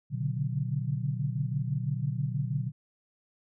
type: tone cluster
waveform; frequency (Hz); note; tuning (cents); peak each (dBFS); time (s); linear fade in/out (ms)
sine; 121.1 / 140.2 / 146.3 / 183.7; B2 / C#3 / D3 / F#3; -34 / +20 / -6 / -12; -32 / -34 / -32 / -38; 0.1-2.72; 50
effects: none